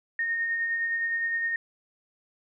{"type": "tone with tremolo", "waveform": "sine", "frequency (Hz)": 1844, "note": "A#6", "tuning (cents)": -19, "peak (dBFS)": -24, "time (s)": [0.19, 1.56], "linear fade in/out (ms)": 2, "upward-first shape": "sine", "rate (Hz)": 9.7, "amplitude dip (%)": 30, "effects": []}